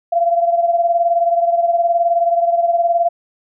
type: beating tone pair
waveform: sine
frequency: 682 / 701 Hz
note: F5 / F5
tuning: -41 / +6 cents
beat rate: 19 Hz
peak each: -13 / -19 dBFS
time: 0.12-3.09 s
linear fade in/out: 10 ms
effects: none